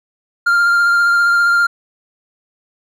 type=tone with vibrato; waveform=triangle; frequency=1396.9 Hz; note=F6; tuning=in tune; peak=-8 dBFS; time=0.46-1.67 s; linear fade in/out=10 ms; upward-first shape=sine; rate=15 Hz; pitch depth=14 cents each way; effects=none